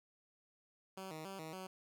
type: tone with pitch steps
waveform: 10% pulse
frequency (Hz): 190.5 / 157.2 / 193.7 / 158.9 / 187.4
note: G3 / D#3 / G3 / D#3 / F#3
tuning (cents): -49 / +18 / -20 / +37 / +22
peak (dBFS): -37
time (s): 0.97-1.67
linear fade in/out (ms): 5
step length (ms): 140
effects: none